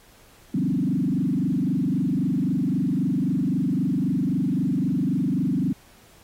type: tone with frequency modulation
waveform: sine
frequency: 220 Hz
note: A3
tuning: in tune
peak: -20 dBFS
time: 0.54-5.73 s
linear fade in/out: 5 ms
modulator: 23.8 Hz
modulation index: 2.9
effects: pink hiss -54 dBFS RMS until 6.23 s + AAC 48 kbps